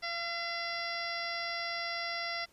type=harmonic tone with a mistuned harmonic; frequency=684 Hz; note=F5; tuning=36 cents flat; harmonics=1 / 2 / 3 / 4 / 5 / 6 / 7 / 8; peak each=-41 / -42 / -38 / -48 / -47 / -48 / -41 / -45 dBFS; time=0.02-2.46 s; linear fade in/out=20 ms; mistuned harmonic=3; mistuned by=-16 cents; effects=pink hiss -65 dBFS RMS until 2.52 s + resampled to 32000 Hz